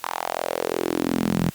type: tone with high-pass filter sweep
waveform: sawtooth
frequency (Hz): 42.87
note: F1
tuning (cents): -31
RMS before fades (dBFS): -25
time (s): 0.03-1.5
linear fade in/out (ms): 10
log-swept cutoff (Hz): 1000 to 160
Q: 3.5
effects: white hiss -46 dBFS RMS until 1.54 s + Opus 48 kbps